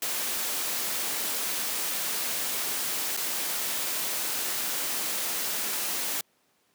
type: noise with dropouts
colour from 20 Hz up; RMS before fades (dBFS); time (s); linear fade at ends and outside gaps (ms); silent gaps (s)
white; -30; 0.02-6.21; 2; 3.167-3.173
effects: pink hiss -68 dBFS RMS until 6.74 s + high-pass 200 Hz 12 dB/octave